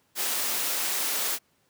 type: high-pass noise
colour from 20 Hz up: white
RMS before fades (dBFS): -28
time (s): 0.15-1.39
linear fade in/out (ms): 50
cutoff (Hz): 290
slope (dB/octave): 12
effects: pink hiss -68 dBFS RMS until 1.69 s + high-pass 100 Hz 12 dB/octave